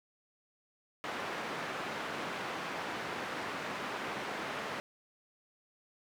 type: band-pass noise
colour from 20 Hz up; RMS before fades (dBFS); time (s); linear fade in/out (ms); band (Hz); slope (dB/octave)
white; -39; 1.04-4.8; 0; 160 to 1700; 12
effects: none